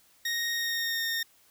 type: tone with pitch glide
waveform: 20% pulse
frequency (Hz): 1864.7 to 1836.9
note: A#6 to A#6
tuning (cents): 0 to -26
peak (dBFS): -23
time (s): 0.25-1.23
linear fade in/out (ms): 5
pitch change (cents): -26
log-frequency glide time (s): 0.54-1.03
effects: white hiss -62 dBFS RMS until 1.5 s